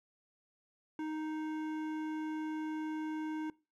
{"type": "tone with hard clipping", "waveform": "sine", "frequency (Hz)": 311.1, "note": "D#4", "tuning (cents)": 0, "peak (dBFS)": -38, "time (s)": [0.99, 3.5], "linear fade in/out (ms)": 2, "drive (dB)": 13, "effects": ["noise-tail reverb RT60 0.3 s tail -22 dB re dry"]}